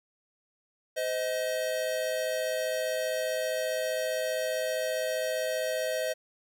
square tone pair together, 514.8 / 630 Hz, C5 / D#5, -28 / +21 cents, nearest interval minor third, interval 349 cents, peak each -33 / -31 dBFS, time 0.96-6.14 s, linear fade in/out 20 ms, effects none

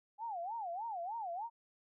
sine tone with vibrato, 796 Hz, G5, 26 cents sharp, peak -38 dBFS, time 0.18-1.5 s, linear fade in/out 50 ms, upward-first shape sine, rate 3.3 Hz, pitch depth 280 cents each way, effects none

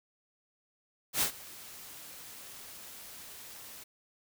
white noise with ADSR envelope, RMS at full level -27 dBFS, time 1.13-3.84 s, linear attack 81 ms, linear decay 100 ms, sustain -21 dB, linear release 11 ms, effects none

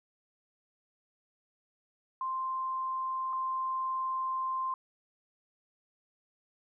sine tone pair in turn, 1046.5 / 1046.5 Hz, C6 / C6, 0 / 0 cents, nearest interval unison, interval 0 cents, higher neither, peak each -31 / -30 dBFS, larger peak second, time 2.21-3.33 / 3.33-4.74 s, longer second, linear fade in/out 2 ms, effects none

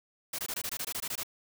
white noise bursts, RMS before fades -35 dBFS, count 12, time 0.33-1.233 s, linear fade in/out 5 ms, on 56 ms, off 21 ms, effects none

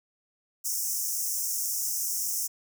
pink high-pass noise, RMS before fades -30 dBFS, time 0.64-2.48 s, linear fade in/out 20 ms, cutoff 5400 Hz, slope 96 dB/octave, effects none

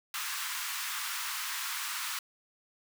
pink high-pass noise, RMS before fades -36 dBFS, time 0.14-2.19 s, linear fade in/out 2 ms, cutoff 1000 Hz, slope 48 dB/octave, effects none

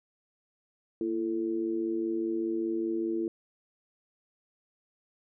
sine tone with amplitude modulation, 336.8 Hz, E4, 37 cents sharp, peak -24 dBFS, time 1.01-3.28 s, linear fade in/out 2 ms, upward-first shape sine, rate 105 Hz, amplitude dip 80%, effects none

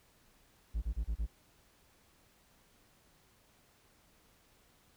triangle tone bursts, 55 Hz, A1, in tune, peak -29 dBFS, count 5, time 0.74-1.266 s, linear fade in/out 20 ms, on 82 ms, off 29 ms, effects pink hiss -67 dBFS RMS until 4.96 s

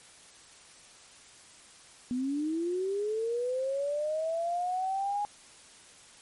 sine linear sweep, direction up, 242.3 to 830.6 Hz, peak -28 dBFS, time 2.11-5.25 s, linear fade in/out 0 ms, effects white hiss -54 dBFS RMS until 6.21 s + MP3 48 kbps

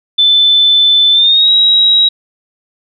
sine tone with pitch glide, 3520 to 3839 Hz, A7 to B7, 0 to -50 cents, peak -5 dBFS, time 0.18-2.09 s, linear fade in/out 10 ms, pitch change +150 cents, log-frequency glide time 1.12-1.5 s, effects none

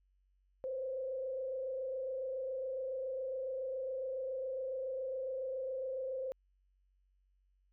sine tone with frequency modulation, 523.3 Hz, C5, in tune, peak -36 dBFS, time 0.64-6.32 s, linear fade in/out 0 ms, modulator 27.2 Hz, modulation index 0.63, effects added 47 Hz sine -70 dBFS peak until 7.72 s

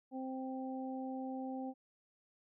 harmonic tone, 261.6 Hz, C4, in tune, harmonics 1 / 2 / 3, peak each -40 / -47 / -46 dBFS, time 0.11-1.74 s, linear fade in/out 50 ms, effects none

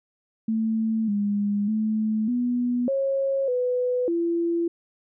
sine tone with pitch steps, 222 / 204.2 / 217.1 / 244.6 / 544 / 497.5 / 339 Hz, A3 / G#3 / A3 / B3 / C#5 / B4 / E4, +16 / -29 / -23 / -16 / -33 / +13 / +49 cents, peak -21 dBFS, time 0.48-4.68 s, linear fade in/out 5 ms, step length 600 ms, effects none

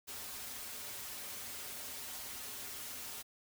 white noise with comb filter, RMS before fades -45 dBFS, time 0.07-3.23 s, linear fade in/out 20 ms, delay 6 ms, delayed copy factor -0.85, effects none

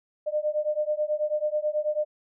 sine beating tone pair, 600 / 609.2 Hz, D5 / D#5, +37 / -37 cents, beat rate 9.2 Hz, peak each -27 dBFS, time 0.26-2.05 s, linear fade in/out 20 ms, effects none

